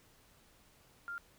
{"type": "tone", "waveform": "sine", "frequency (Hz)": 1396.9, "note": "F6", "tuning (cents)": 0, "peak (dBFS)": -39, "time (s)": [1.08, 1.18], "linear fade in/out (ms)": 0, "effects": ["pink hiss -65 dBFS RMS until 1.38 s"]}